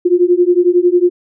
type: beating tone pair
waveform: sine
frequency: 349.2 / 360.2 Hz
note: F4 / F#4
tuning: 0 / -46 cents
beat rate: 11 Hz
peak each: -11 dBFS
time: 0.05-1.1 s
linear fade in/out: 10 ms
effects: none